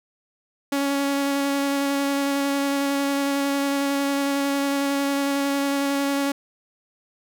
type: tone with vibrato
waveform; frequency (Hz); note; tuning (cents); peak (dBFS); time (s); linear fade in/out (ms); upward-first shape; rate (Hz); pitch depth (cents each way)
sawtooth; 279.3; C#4; +13; -17; 0.72-6.32; 5; square; 11; 9
effects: none